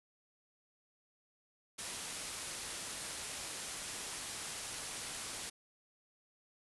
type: low-pass noise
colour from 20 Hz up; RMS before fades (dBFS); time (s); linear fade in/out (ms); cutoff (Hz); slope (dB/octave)
white; -44; 1.78-5.5; 10; 11000; 96
effects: none